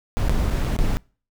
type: noise with dropouts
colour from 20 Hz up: brown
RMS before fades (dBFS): -20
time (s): 0.17-0.97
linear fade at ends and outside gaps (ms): 0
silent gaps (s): 0.285-0.295 / 0.503-0.507 / 0.642-0.647 / 0.765-0.789
effects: noise-tail reverb RT60 0.4 s tail -26 dB re dry